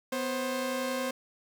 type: tone pair together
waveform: sawtooth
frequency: 249.6 / 530 Hz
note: B3 / C5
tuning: +19 / +22 cents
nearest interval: octave + minor second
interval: 1303 cents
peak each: -30 / -28 dBFS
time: 0.12-1.11 s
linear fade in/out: 5 ms
effects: none